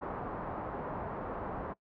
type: low-pass noise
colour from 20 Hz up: white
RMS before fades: -39 dBFS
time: 0.01-1.74 s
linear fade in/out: 20 ms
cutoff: 1100 Hz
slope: 24 dB/octave
effects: noise-tail reverb RT60 0.1 s tail -21 dB re dry